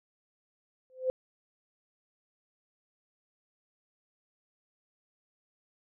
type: tone with exponential growth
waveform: sine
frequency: 515 Hz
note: C5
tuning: 28 cents flat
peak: -22 dBFS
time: 0.9-1.1 s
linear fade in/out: 0 ms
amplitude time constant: 43 ms
effects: none